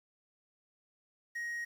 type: tone with quantisation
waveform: triangle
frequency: 1882 Hz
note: A#6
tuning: 16 cents sharp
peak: -34 dBFS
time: 1.35-1.65 s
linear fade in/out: 10 ms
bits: 10
effects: none